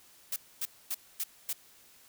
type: noise bursts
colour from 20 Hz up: blue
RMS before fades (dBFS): -33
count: 5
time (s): 0.32-1.53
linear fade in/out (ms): 5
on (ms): 42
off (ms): 250
effects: white hiss -59 dBFS RMS until 2.08 s